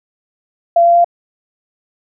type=tone with pitch steps; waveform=sine; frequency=683 / 687.4 / 691.7 Hz; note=F5 / F5 / F5; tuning=-39 / -28 / -17 cents; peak=-6 dBFS; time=0.76-1.045 s; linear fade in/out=5 ms; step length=95 ms; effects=none